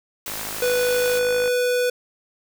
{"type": "high-pass noise", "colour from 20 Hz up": "white", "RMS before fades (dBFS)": -31, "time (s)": [0.26, 1.19], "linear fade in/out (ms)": 2, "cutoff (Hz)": 200, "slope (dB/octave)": 48}
{"type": "click train", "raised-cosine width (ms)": 0.5, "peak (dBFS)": -18, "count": 64, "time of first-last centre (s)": [0.28, 1.478], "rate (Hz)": 52.6}
{"type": "tone", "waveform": "square", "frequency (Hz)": 493.9, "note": "B4", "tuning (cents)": 0, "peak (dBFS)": -19, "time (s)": [0.62, 1.9], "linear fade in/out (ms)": 5}
{"effects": []}